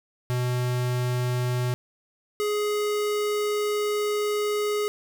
square tone pair in turn, 124.2 / 417.8 Hz, B2 / G#4, +10 / +10 cents, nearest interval octave + major sixth, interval 2100 cents, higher second, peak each -24 dBFS, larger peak neither, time 0.3-1.74 / 2.4-4.88 s, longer second, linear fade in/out 0 ms, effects none

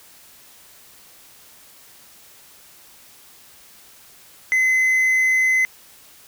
triangle tone, 2042 Hz, C7, 43 cents flat, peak -13 dBFS, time 4.52-5.65 s, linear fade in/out 0 ms, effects white hiss -48 dBFS RMS until 6.27 s

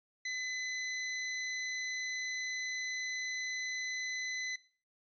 sawtooth tone, 2017 Hz, B6, 36 cents sharp, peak -32 dBFS, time 0.25-4.56 s, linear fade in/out 5 ms, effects noise-tail reverb RT60 0.4 s tail -19 dB re dry + resampled to 16000 Hz

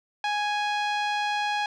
sawtooth tone with low-pass filter, 830.6 Hz, G#5, in tune, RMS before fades -27 dBFS, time 0.24-1.66 s, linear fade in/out 2 ms, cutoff 3700 Hz, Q 1.2, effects none

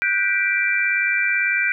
sine chord, G major seventh, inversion third, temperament just, 1470 / 1568 / 1960 / 2352 Hz, F#6 / G6 / B6 / D7, -12 / 0 / -14 / +2 cents, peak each -25 / -23 / -25 / -20 dBFS, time 0.02-1.72 s, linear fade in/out 0 ms, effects none

